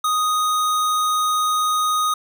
square tone, 1244.5 Hz, D#6, in tune, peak -18 dBFS, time 0.04-2.14 s, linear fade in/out 5 ms, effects none

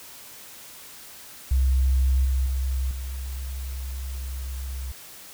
sine tone with level steps, 65.41 Hz, C2, in tune, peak -16 / -19 / -22 / -29 dBFS, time 1.51-4.92 s, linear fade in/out 5 ms, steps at 2.25 / 2.46 / 2.91 s, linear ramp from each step 2 ms, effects tanh soft clip ceiling -14 dBFS + white hiss -44 dBFS RMS until 5.33 s

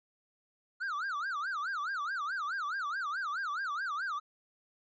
triangle tone with vibrato, 1360 Hz, F6, 46 cents flat, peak -31 dBFS, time 0.8-4.2 s, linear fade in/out 20 ms, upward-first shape sine, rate 4.7 Hz, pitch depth 300 cents each way, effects resampled to 16000 Hz

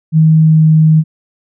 sine tone with pitch glide, 158.3 to 157.21 Hz, D#3 to D#3, +30 to +18 cents, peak -4 dBFS, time 0.12-1.04 s, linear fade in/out 50 ms, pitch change -12 cents, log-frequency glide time 0.4-0.64 s, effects none

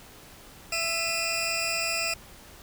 20% pulse tone cluster, 664 / 2457 / 2681 Hz, E5 / D#7 / E7, +12 / -22 / +29 cents, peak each -28 / -25 / -26 dBFS, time 0.72-2.14 s, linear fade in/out 5 ms, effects pink hiss -49 dBFS RMS until 2.62 s

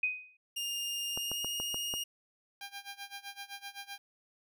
sine tone with exponential decay, 2502 Hz, D#7, 9 cents sharp, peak -25 dBFS, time 0.03-0.37 s, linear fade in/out 5 ms, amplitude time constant 72 ms
sawtooth tone with pitch glide, 2818 to 2854 Hz, F7 to F7, +15 to +37 cents, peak -31 dBFS, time 0.56-2.04 s, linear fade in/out 10 ms, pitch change +22 cents, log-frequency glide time 1.07-1.44 s
clicks, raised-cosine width 1 ms, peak -26 dBFS, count 6, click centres 1.175 / 1.316 / 1.446 / 1.6 / 1.744 / 1.939 s
10% pulse tone with tremolo, 800 Hz, G5, 35 cents sharp, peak -32 dBFS, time 2.61-3.98 s, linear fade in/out 2 ms, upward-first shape sine, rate 7.8 Hz, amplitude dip 90%
effects none

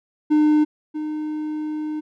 triangle tone pair in turn, 302.9 / 305.9 Hz, D#4 / D#4, -46 / -29 cents, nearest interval unison, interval 17 cents, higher second, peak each -11 / -22 dBFS, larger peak first, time 0.3-0.65 / 0.94-2.01 s, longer second, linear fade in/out 20 ms, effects none

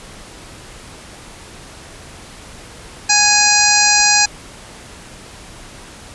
harmonic tone with a mistuned harmonic, 830.6 Hz, G#5, in tune, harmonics 1 / 2 / 3 / 5 / 6 / 7 / 8 / 9, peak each -18 / -18 / -18 / -18 / -18 / -18 / -18 / -18 dBFS, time 3.09-4.26 s, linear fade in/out 10 ms, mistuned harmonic 6, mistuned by -34 cents, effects pink hiss -37 dBFS RMS until 6.14 s + resampled to 24000 Hz

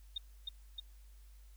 sine tone with echo, 3680 Hz, A#7, 23 cents flat, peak -35 dBFS, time 0.16-0.18 s, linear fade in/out 5 ms, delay 310 ms, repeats 2, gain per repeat -2 dB, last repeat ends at 0.8 s, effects added 50 Hz sine -54 dBFS peak until 1.56 s + white hiss -70 dBFS RMS until 1.56 s

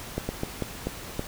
slowing click train, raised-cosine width 2 ms, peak -14 dBFS, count 6, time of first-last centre 0.18-1.194 s, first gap 110 ms, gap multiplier 1.31, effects pink hiss -40 dBFS RMS until 1.27 s

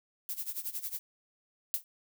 violet noise with tremolo, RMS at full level -35 dBFS, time 0.29-0.99 s, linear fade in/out 0 ms, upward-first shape sine, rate 11 Hz, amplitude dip 85%
violet noise with exponential decay, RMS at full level -26 dBFS, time 1.74-1.84 s, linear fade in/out 0 ms, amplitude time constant 21 ms
effects none

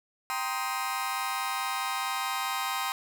sawtooth chord, C minor seventh, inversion second, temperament just, 784.9 / 941.9 / 1046.5 / 1255.8 Hz, G5 / Bb5 / C6 / Eb6, +2 / +18 / 0 / +16 cents, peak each -31 / -33 / -30 / -31 dBFS, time 0.3-2.92 s, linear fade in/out 0 ms, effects none

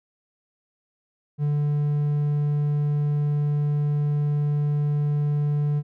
triangle tone, 146.83 Hz, D3, in tune, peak -18 dBFS, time 1.38-5.83 s, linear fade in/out 50 ms, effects none

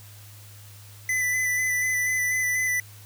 square tone with vibrato, 2001 Hz, B6, 22 cents sharp, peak -23 dBFS, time 1.09-2.8 s, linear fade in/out 2 ms, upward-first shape square, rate 4.1 Hz, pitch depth 15 cents each way, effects added 103 Hz sine -45 dBFS peak until 3.05 s + white hiss -50 dBFS RMS until 3.05 s

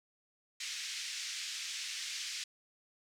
white band-pass noise, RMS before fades -41 dBFS, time 0.6-2.44 s, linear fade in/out 5 ms, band 1900 to 6600 Hz, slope 24 dB/octave, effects none

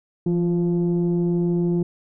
sine tone pair together, 171.3 / 349.2 Hz, F3 / F4, -33 / 0 cents, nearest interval octave, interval 1233 cents, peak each -18 / -21 dBFS, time 0.26-1.83 s, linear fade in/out 5 ms, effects tanh soft clip ceiling -14 dBFS

